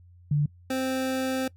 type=tone pair in turn; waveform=sine / 25% pulse; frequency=146.83 / 261.6 Hz; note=D3 / C4; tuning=0 / 0 cents; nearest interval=minor seventh; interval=1000 cents; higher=second; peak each=-20 / -22 dBFS; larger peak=first; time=0.31-0.46 / 0.7-1.48 s; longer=second; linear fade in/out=5 ms; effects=noise-tail reverb RT60 0.1 s tail -22 dB re dry + added 88 Hz sine -50 dBFS peak until 1.56 s